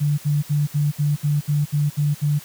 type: tone bursts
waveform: sine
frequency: 146.83 Hz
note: D3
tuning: in tune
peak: -16 dBFS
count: 10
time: 0-2.394 s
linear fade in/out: 20 ms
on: 180 ms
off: 66 ms
effects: white hiss -42 dBFS RMS until 2.44 s + high-pass 60 Hz 12 dB/octave